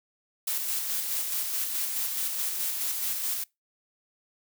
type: noise with tremolo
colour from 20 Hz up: blue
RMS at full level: -29 dBFS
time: 0.47-3.44 s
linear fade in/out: 5 ms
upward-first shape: square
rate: 4.7 Hz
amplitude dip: 30%
effects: noise-tail reverb RT60 0.2 s tail -24 dB re dry